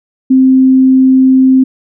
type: tone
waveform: sine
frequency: 261.6 Hz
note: C4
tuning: in tune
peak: -3 dBFS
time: 0.3-1.64 s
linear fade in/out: 10 ms
effects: none